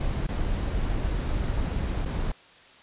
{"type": "noise with dropouts", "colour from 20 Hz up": "brown", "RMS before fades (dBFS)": -27, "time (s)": [0, 2.32], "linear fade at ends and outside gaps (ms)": 5, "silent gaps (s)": [[0.268, 0.287], [2.052, 2.056]], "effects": ["white hiss -52 dBFS RMS until 2.82 s", "resampled to 8000 Hz"]}